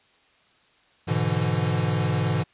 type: chord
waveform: square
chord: E dominant seventh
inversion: first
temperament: equal with one note detuned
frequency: 103.83 / 123.47 / 146.83 / 166.06 Hz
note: G#2 / B2 / D3 / E3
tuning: 0 / 0 / 0 / +13 cents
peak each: -28 dBFS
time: 1.07-2.44 s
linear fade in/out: 20 ms
effects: white hiss -60 dBFS RMS until 2.53 s + resampled to 8000 Hz